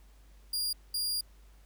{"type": "tone bursts at uneven times", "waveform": "sawtooth", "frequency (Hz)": 4820, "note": "D8", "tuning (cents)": 44, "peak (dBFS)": -27, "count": 2, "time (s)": [[0.53, 0.73], [0.94, 1.21]], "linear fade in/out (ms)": 5, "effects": ["added 50 Hz sine -54 dBFS peak until 1.65 s", "pink hiss -66 dBFS RMS until 1.65 s"]}